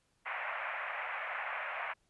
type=band-pass noise; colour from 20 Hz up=white; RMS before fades=-39 dBFS; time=0.25-1.94 s; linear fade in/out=20 ms; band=590 to 2400 Hz; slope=48 dB/octave; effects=pink hiss -75 dBFS RMS until 2.09 s + resampled to 24000 Hz